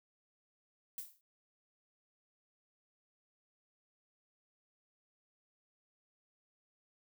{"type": "noise with exponential decay", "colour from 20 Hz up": "violet", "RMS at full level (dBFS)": -40, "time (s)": [0.98, 1.21], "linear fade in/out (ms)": 1, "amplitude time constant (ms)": 49, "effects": ["noise-tail reverb RT60 0.1 s tail -23 dB re dry"]}